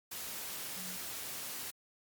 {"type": "tone in noise", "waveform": "sine", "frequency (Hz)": 184.4, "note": "F#3", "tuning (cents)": -6, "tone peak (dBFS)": -49, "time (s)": [0.76, 0.97], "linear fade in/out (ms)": 10, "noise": "white", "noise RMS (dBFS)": -42, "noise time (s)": [0.11, 1.71], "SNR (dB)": -10, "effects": ["high-pass 80 Hz 12 dB/octave", "Opus 48 kbps"]}